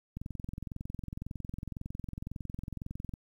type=click train; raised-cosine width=5 ms; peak=-26 dBFS; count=66; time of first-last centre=0.17-3.138 s; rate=21.9 Hz; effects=10-bit